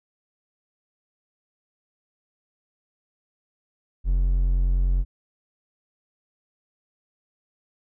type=tone; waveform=triangle; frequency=44.91 Hz; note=F1; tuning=49 cents sharp; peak=-16 dBFS; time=4.04-5.05 s; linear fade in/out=50 ms; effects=none